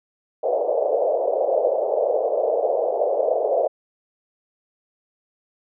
pink band-pass noise, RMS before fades -21 dBFS, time 0.43-3.68 s, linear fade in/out 10 ms, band 470 to 670 Hz, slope 48 dB/octave, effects none

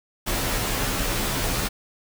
pink noise with comb filter, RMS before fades -25 dBFS, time 0.26-1.69 s, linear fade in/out 20 ms, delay 13 ms, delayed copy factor -0.75, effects none

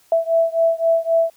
sine beating tone pair, 659.3 / 663.1 Hz, E5 / E5, 0 / +10 cents, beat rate 3.8 Hz, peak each -17 / -18 dBFS, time 0.12-1.3 s, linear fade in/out 2 ms, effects white hiss -56 dBFS RMS until 1.36 s

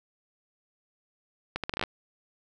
accelerating click train, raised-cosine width 0.3 ms, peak -14 dBFS, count 9, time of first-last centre 1.56-1.837 s, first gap 77 ms, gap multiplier 0.75, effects none

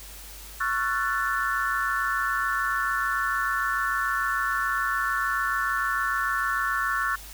sine chord, F# minor seventh, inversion second, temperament equal with one note detuned, 1108.7 / 1353.2 / 1480 / 1760 Hz, C#6 / E6 / F#6 / A6, 0 / +45 / 0 / 0 cents, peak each -29 dBFS, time 0.6-7.16 s, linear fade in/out 10 ms, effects added 50 Hz sine -44 dBFS peak until 7.33 s + white hiss -44 dBFS RMS until 7.33 s

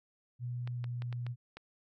sine tone with pitch glide, 122.2 to 121.29 Hz, B2 to B2, -18 to -31 cents, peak -35 dBFS, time 0.39-1.36 s, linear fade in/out 50 ms, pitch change -13 cents, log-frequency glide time 0.75-0.8 s
clicks, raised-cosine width 0.3 ms, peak -30 dBFS, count 6, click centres 0.675 / 0.842 / 1.021 / 1.127 / 1.266 / 1.57 s
effects none

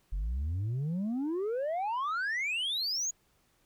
sine exponential sweep, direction up, 43.24 to 6900 Hz, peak -27 dBFS, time 0.12-3.11 s, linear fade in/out 10 ms, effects tanh soft clip ceiling -29 dBFS + pink hiss -70 dBFS RMS until 3.65 s

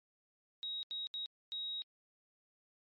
sine tone bursts at uneven times, 3800 Hz, A#7, 33 cents sharp, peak -37 dBFS, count 4, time 0.63-0.83 / 0.91-1.07 / 1.14-1.26 / 1.52-1.82 s, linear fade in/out 0 ms, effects tanh soft clip ceiling -33 dBFS + MP3 32 kbps

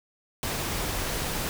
pink noise, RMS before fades -30 dBFS, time 0.43-1.49 s, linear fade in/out 0 ms, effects none

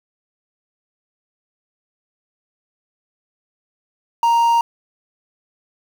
triangle tone with quantisation, 932.3 Hz, A#5, in tune, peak -10 dBFS, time 4.23-4.61 s, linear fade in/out 2 ms, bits 6, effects none

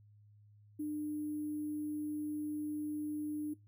sine tone with sample-and-hold, 300 Hz, D4, 37 cents sharp, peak -35 dBFS, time 0.79-3.54 s, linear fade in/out 10 ms, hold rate 11025 Hz, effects noise-tail reverb RT60 0.2 s tail -20 dB re dry + added 104 Hz sine -59 dBFS peak until 3.67 s

